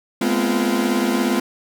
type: tone cluster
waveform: 40% pulse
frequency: 210.3 / 241.1 / 258.1 / 345.8 Hz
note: G#3 / B3 / C4 / F4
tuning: +22 / -41 / -23 / -17 cents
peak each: -22 dBFS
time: 0.21-1.4 s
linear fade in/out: 5 ms
effects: none